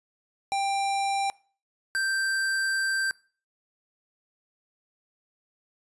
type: tone pair in turn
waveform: square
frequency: 790 / 1567.7 Hz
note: G5 / G6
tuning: +13 / 0 cents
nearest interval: octave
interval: 1187 cents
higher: second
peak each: -25 dBFS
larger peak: neither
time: 0.52-1.3 / 1.95-3.11 s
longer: second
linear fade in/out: 0 ms
effects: noise-tail reverb RT60 0.4 s tail -23 dB re dry + resampled to 24000 Hz